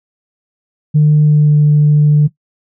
sine tone with pitch glide, 150.7 to 148.88 Hz, D3 to D3, +45 to +24 cents, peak -4 dBFS, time 0.94-2.28 s, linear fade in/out 20 ms, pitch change -21 cents, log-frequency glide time 1.22-1.53 s, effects noise-tail reverb RT60 0.1 s tail -17 dB re dry + tanh soft clip ceiling -2 dBFS

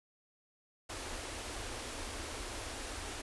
pink band-stop noise, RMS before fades -42 dBFS, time 0.89-3.22 s, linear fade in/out 10 ms, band 110 to 240 Hz, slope 48 dB/octave, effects resampled to 24000 Hz

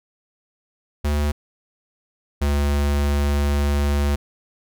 square tone pair in turn, 73.7 / 71.85 Hz, D2 / D2, +7 / -37 cents, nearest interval unison, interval 44 cents, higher first, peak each -19 / -18 dBFS, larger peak second, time 1.04-1.32 / 2.41-4.16 s, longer second, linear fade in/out 10 ms, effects none

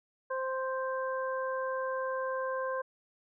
harmonic tone, 523.3 Hz, C5, in tune, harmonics 1 / 2 / 3, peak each -33 / -36 / -40 dBFS, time 0.3-2.82 s, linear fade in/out 10 ms, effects none

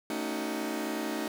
sawtooth chord, D# half-diminished seventh, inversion second, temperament just, 224 / 280 / 311.1 / 373.4 Hz, A3 / C#4 / D#4 / F#4, +31 / +18 / 0 / +16 cents, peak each -33 / -34 / -31 / -35 dBFS, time 0.1-1.28 s, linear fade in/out 2 ms, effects 9-bit

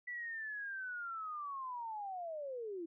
sine linear sweep, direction down, 1975.5 to 320 Hz, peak -40 dBFS, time 0.07-2.86 s, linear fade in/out 10 ms, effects none

